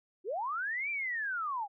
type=linear two-way sweep; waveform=sine; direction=up then down; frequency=329.5 to 2387 to 770 Hz; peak=-32 dBFS; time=0.24-1.68 s; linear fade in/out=50 ms; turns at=0.9 s; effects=none